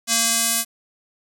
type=tone with band-pass filter sweep; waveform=square; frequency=229.1 Hz; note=A#3; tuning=30 cents flat; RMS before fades=-20 dBFS; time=0.07-0.65 s; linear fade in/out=50 ms; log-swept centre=7100 to 11000 Hz; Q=1.2; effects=none